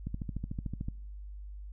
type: click train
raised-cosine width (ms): 5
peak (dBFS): -23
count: 12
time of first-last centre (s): 0.07-0.885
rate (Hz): 13.5
effects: noise-tail reverb RT60 0.9 s tail -26 dB re dry + added 50 Hz sine -41 dBFS peak until 1.72 s